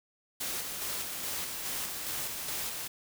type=noise with tremolo; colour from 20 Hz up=white; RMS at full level=-35 dBFS; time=0.4-2.88 s; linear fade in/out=10 ms; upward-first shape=square; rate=2.4 Hz; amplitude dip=30%; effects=none